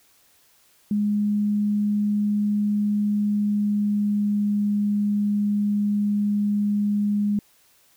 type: tone with pitch glide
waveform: sine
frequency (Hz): 207.3 to 205.9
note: G#3 to G#3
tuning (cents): -3 to -15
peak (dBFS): -19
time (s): 0.91-7.39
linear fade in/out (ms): 2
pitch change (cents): -12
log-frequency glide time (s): 3.01-4.61
effects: white hiss -59 dBFS RMS until 7.96 s